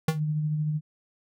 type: tone with exponential decay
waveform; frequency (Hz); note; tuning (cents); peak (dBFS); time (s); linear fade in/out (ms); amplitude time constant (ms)
square; 158.8; D#3; +36; -18; 0.08-0.2; 5; 25
type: tone with tremolo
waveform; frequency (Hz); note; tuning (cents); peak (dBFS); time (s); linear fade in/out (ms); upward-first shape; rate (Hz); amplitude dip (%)
sine; 152.3; D#3; -37; -23; 0.13-0.81; 50; sine; 13; 30
effects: none